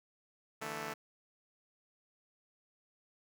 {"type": "chord", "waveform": "5% pulse", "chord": "D suspended second", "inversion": "none", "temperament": "just", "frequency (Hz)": [146.83, 165.19, 220.2], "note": ["D3", "E3", "A3"], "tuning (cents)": [0, 4, 2], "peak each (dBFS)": [-34, -36, -32], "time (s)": [0.61, 0.94], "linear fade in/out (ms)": 10, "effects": []}